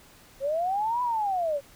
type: linear two-way sweep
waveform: sine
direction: up then down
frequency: 527 to 999 to 543 Hz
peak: -24 dBFS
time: 0.4-1.61 s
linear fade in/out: 50 ms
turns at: 1.02 s
effects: pink hiss -54 dBFS RMS until 1.75 s